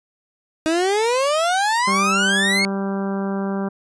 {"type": "exponential sweep", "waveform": "30% pulse", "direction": "up", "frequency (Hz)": [311.1, 2217], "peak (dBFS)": -14, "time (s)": [0.66, 2.65], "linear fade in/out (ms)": 0}
{"type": "harmonic tone", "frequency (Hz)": 196, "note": "G3", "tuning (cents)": 0, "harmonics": [1, 2, 3, 4, 5, 6, 7, 8], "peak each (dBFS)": [-22, -28, -32, -34, -36, -38, -39, -40], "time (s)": [1.87, 3.69], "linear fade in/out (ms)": 10}
{"effects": ["resampled to 22050 Hz"]}